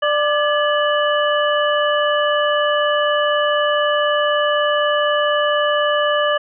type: harmonic tone with a mistuned harmonic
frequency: 592 Hz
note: D5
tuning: 14 cents sharp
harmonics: 1 / 2 / 3 / 5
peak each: -17 / -20 / -22 / -24 dBFS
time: 0.02-6.38 s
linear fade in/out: 10 ms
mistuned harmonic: 3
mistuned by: -67 cents
effects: none